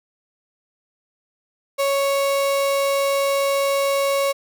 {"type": "tone", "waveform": "35% pulse", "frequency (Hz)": 554.4, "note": "C#5", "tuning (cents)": 0, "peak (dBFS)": -16, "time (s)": [1.78, 4.33], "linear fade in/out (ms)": 20, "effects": []}